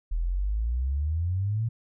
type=exponential sweep; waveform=sine; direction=up; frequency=38.89 to 117.3 Hz; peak=-24 dBFS; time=0.11-1.69 s; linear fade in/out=10 ms; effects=none